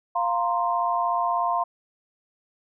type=chord; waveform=sine; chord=F suspended fourth; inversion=none; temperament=just; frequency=698.5 / 931.3 / 1047.7 Hz; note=F5 / Bb5 / C6; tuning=0 / -2 / +2 cents; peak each=-25 / -27 / -25 dBFS; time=0.15-1.64 s; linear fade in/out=10 ms; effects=none